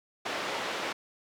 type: band-pass noise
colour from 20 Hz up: pink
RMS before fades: -34 dBFS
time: 0.25-0.93 s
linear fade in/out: 10 ms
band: 410 to 3800 Hz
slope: 12 dB/octave
effects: none